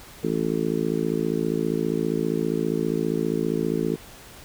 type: harmonic tone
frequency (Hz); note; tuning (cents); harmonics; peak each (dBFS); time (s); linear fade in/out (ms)
55; A1; 0; 3 / 4 / 5 / 6 / 7 / 8; -29 / -29 / -29 / -29 / -29 / -29; 0.23-3.96; 10
effects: pink hiss -45 dBFS RMS until 4.44 s